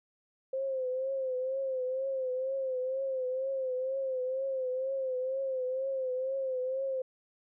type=tone with vibrato; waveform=sine; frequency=523.3 Hz; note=C5; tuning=in tune; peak=-30 dBFS; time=0.53-7.02 s; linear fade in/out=5 ms; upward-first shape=triangle; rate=2.1 Hz; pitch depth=69 cents each way; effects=none